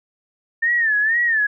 sine tone with vibrato, 1794 Hz, A6, 33 cents sharp, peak -15 dBFS, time 0.62-1.47 s, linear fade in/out 10 ms, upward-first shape sine, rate 2.1 Hz, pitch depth 120 cents each way, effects none

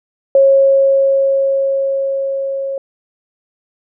sine tone with level ramp, 545 Hz, C#5, 29 cents flat, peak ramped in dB -5 to -18 dBFS, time 0.35-2.78 s, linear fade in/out 2 ms, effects none

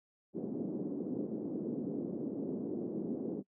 pink band-pass noise, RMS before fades -38 dBFS, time 0.33-3.43 s, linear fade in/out 50 ms, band 210 to 390 Hz, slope 24 dB/octave, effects noise-tail reverb RT60 0.1 s tail -24 dB re dry

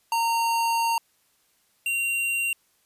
square tone pair in turn, 921 / 2760 Hz, A#5 / F7, -21 / -21 cents, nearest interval octave + perfect fifth, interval 1900 cents, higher second, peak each -22 / -24 dBFS, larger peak first, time 0.12-0.98 / 1.86-2.53 s, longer first, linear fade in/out 2 ms, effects white hiss -66 dBFS RMS until 2.85 s + resampled to 32000 Hz

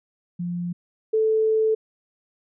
sine tone pair in turn, 174.9 / 438.7 Hz, F3 / A4, +3 / -5 cents, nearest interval octave + major third, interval 1592 cents, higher second, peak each -25 / -17 dBFS, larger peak second, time 0.39-0.73 / 1.13-1.75 s, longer second, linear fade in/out 10 ms, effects none

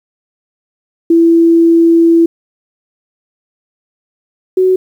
sine tone pair in turn, 333.4 / 372.4 Hz, E4 / F#4, +20 / +11 cents, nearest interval major second, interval 191 cents, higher second, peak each -4 / -6 dBFS, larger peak first, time 1.1-2.26 / 4.57-4.76 s, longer first, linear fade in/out 5 ms, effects 7-bit

